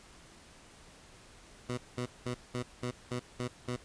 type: tone bursts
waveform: 15% pulse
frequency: 123.47 Hz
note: B2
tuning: in tune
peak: -27 dBFS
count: 8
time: 1.69-3.762 s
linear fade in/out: 5 ms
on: 84 ms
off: 200 ms
effects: pink hiss -56 dBFS RMS until 3.84 s + resampled to 22050 Hz